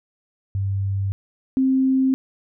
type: tone pair in turn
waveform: sine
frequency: 98 / 263.6 Hz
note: G2 / C4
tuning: 0 / +13 cents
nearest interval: octave + perfect fourth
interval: 1713 cents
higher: second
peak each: -20 / -15 dBFS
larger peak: second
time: 0.55-1.12 / 1.57-2.14 s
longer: neither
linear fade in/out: 0 ms
effects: none